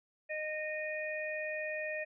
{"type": "harmonic tone", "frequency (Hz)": 616, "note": "D#5", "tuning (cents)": -17, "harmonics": [1, 3, 4], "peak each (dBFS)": [-38, -40, -41], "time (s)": [0.29, 2.05], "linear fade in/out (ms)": 20, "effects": []}